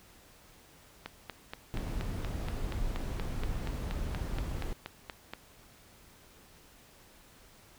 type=click train; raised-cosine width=0.3 ms; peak=-22 dBFS; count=19; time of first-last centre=1.06-5.336 s; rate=4.21 Hz
type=noise; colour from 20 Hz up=brown; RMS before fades=-35 dBFS; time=1.74-4.73 s; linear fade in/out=0 ms
effects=pink hiss -58 dBFS RMS until 7.78 s